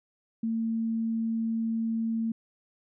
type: tone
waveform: sine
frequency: 226 Hz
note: A3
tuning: 47 cents sharp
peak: -26 dBFS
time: 0.43-2.32 s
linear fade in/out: 5 ms
effects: none